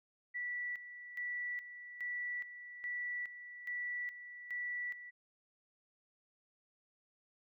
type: tone with tremolo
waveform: sine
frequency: 1957 Hz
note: B6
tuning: 16 cents flat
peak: -37 dBFS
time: 0.34-5.11 s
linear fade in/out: 20 ms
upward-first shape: square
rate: 1.2 Hz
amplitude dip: 70%
effects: none